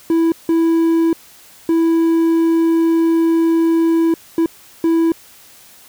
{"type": "tone bursts at uneven times", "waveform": "triangle", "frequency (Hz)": 329.6, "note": "E4", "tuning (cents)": 0, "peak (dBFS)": -9, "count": 5, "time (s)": [[0.1, 0.32], [0.49, 1.13], [1.69, 4.14], [4.38, 4.46], [4.84, 5.12]], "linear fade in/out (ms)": 2, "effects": ["white hiss -44 dBFS RMS until 5.88 s"]}